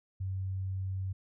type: tone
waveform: sine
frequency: 95 Hz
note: F#2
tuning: 46 cents sharp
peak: -32 dBFS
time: 0.2-1.13 s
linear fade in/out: 10 ms
effects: none